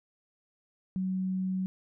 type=tone; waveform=sine; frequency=187.3 Hz; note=F#3; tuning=21 cents sharp; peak=-28 dBFS; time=0.96-1.66 s; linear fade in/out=0 ms; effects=none

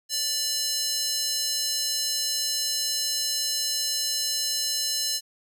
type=tone with high-pass filter; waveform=square; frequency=587.3 Hz; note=D5; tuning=in tune; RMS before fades=-27 dBFS; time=0.09-5.21 s; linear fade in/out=50 ms; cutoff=4800 Hz; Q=2.1; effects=none

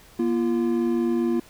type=tone pair together; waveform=triangle; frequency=238.5 / 343.3 Hz; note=A#3 / F4; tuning=+40 / -30 cents; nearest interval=tritone; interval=630 cents; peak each=-21 dBFS; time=0.19-1.4 s; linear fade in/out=5 ms; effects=pink hiss -51 dBFS RMS until 1.49 s

